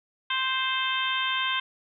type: harmonic tone with a mistuned harmonic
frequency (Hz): 523.3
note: C5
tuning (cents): 0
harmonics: 2 / 3 / 4 / 5 / 6 / 7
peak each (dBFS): -30 / -31 / -34 / -33 / -30 / -34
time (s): 0.3-1.6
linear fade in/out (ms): 5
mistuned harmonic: 7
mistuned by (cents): -29
effects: none